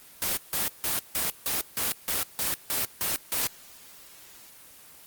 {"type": "noise bursts", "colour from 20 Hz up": "white", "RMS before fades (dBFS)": -27, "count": 11, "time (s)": [0.22, 3.47], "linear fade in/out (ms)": 0, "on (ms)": 150, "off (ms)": 160, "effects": ["white hiss -50 dBFS RMS until 5.06 s", "Opus 24 kbps"]}